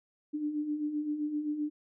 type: beating tone pair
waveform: sine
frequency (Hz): 292.4 / 300.1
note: D4 / D4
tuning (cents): -7 / +38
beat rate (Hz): 7.7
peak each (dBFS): -39 / -31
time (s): 0.33-1.7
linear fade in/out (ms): 20
effects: none